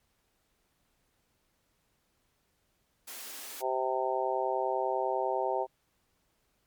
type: high-pass noise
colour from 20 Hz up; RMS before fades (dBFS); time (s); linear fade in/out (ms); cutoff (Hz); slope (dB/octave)
white; -43; 3.07-3.62; 10; 230; 96
type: harmonic tone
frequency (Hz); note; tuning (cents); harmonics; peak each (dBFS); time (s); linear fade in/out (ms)
130; C3; -11; 3 / 4 / 5 / 6 / 7; -34 / -34 / -34 / -34 / -34; 3.6-5.67; 50
effects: pink hiss -74 dBFS RMS until 6.66 s + MP3 96 kbps